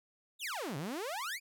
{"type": "exponential two-way sweep", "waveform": "sawtooth", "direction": "down then up", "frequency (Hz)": [3951, 130, 2488], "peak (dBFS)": -33, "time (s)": [0.39, 1.4], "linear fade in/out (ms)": 50, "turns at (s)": 0.77, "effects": []}